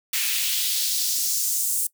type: noise with high-pass filter sweep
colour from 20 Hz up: white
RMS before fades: -24 dBFS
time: 0.13-1.87 s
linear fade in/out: 5 ms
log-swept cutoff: 2300 to 8700 Hz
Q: 1.7
effects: noise-tail reverb RT60 0.1 s tail -21 dB re dry